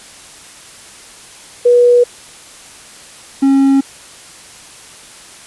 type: tone pair in turn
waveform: sine / triangle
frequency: 485.7 / 272.6 Hz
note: B4 / C#4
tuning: -29 / -29 cents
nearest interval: minor seventh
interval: 1000 cents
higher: first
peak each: -5 dBFS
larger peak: neither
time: 1.65-2.04 / 3.42-3.81 s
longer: neither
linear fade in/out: 10 ms
effects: white hiss -37 dBFS RMS until 5.46 s + resampled to 24000 Hz